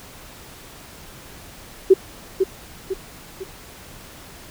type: tone with echo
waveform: sine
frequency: 381 Hz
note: G4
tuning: 49 cents flat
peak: -6 dBFS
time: 1.9-1.94 s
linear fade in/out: 10 ms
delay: 500 ms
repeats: 3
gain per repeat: -7 dB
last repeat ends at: 3.44 s
effects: pink hiss -42 dBFS RMS until 4.5 s